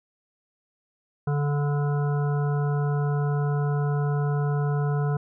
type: harmonic tone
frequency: 144.9 Hz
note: D3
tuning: 23 cents flat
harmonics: 1 / 3 / 5 / 7 / 9 / 10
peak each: -22 / -32 / -36 / -39 / -41 / -42 dBFS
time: 1.27-5.17 s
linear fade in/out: 5 ms
effects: none